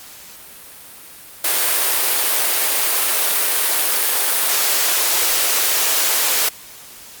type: high-pass noise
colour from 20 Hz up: white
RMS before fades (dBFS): -17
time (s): 1.44-6.49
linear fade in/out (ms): 5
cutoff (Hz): 360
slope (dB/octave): 24
effects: white hiss -39 dBFS RMS until 7.2 s + Opus 48 kbps